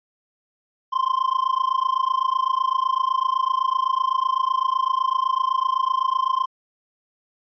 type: tone with amplitude modulation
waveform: triangle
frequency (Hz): 1046.5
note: C6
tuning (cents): 0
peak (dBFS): -13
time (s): 0.92-6.46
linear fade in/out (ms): 20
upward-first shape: sine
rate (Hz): 27.9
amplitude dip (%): 95
effects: resampled to 11025 Hz